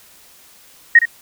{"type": "tone with echo", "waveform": "sine", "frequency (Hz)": 1869, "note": "A#6", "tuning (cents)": 4, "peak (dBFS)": -3, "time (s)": [0.95, 0.99], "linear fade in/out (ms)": 5, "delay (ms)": 65, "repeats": 1, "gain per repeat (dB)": -10, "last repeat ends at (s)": 1.055, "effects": ["white hiss -47 dBFS RMS until 1.21 s"]}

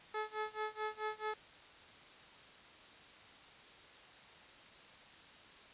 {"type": "tone with tremolo", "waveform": "15% pulse", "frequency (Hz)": 430, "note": "A4", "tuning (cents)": -40, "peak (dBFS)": -29, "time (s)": [0.14, 1.34], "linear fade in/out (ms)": 5, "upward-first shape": "sine", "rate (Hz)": 4.6, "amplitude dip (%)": 95, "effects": ["white hiss -57 dBFS RMS until 5.73 s", "resampled to 8000 Hz"]}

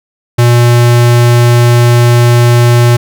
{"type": "tone", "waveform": "square", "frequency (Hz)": 120, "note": "B2", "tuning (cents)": -49, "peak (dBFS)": -4, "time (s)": [0.38, 2.97], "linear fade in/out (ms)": 10, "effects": []}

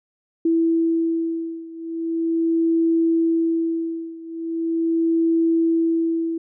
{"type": "beating tone pair", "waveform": "sine", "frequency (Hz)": [329.6, 330], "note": ["E4", "E4"], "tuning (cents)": [0, 2], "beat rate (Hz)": 0.4, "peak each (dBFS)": [-20, -22], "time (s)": [0.45, 6.38], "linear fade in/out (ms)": 5, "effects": []}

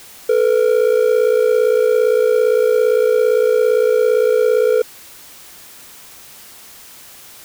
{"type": "ring-modulated tone", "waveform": "triangle", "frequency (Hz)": 466.2, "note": "A#4", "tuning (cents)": 0, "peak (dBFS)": -6, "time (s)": [0.29, 4.82], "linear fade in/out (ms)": 5, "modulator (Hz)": 28.8, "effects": ["white hiss -40 dBFS RMS until 7.44 s"]}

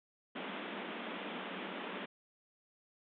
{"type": "band-pass noise", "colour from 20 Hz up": "pink", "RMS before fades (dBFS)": -43, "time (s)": [0.35, 2.06], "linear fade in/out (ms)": 10, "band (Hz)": [180, 3500], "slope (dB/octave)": 96, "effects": []}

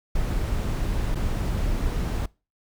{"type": "noise with dropouts", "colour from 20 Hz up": "brown", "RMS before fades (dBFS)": -25, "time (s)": [0.15, 2.26], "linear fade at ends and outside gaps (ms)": 5, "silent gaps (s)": [1.148, 1.154], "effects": ["noise-tail reverb RT60 0.3 s tail -23 dB re dry"]}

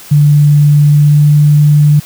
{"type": "tone with pitch glide", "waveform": "sine", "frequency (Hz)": [146.83, 148.11], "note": ["D3", "D3"], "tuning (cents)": [0, 15], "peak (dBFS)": -3, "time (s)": [0.11, 2], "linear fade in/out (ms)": 10, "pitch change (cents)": 15, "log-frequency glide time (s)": [0.79, 1.43], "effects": ["white hiss -33 dBFS RMS until 2.05 s"]}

